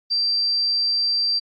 sine tone, 4699 Hz, D8, in tune, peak -18 dBFS, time 0.1-1.4 s, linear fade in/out 20 ms, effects AAC 32 kbps

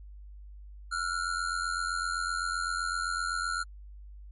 square ring-modulated tone, 1396.9 Hz, F6, in tune, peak -27 dBFS, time 0.91-3.64 s, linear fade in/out 20 ms, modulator 43.9 Hz, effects added 50 Hz sine -44 dBFS peak until 4.31 s + MP3 48 kbps

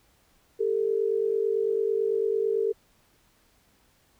sine tone pair together, 399.8 / 448.8 Hz, G4 / A4, +34 / +34 cents, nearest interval major second, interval 200 cents, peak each -26 / -25 dBFS, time 0.59-2.73 s, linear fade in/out 20 ms, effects pink hiss -64 dBFS RMS until 4.19 s

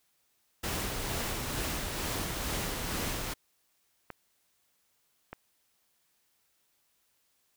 pink noise with tremolo, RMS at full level -33 dBFS, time 0.63-3.34 s, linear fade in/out 10 ms, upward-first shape sine, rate 2.2 Hz, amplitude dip 30%
clicks, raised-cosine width 0.5 ms, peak -25 dBFS, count 2, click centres 4.103 / 5.33 s
effects white hiss -73 dBFS RMS until 7.56 s

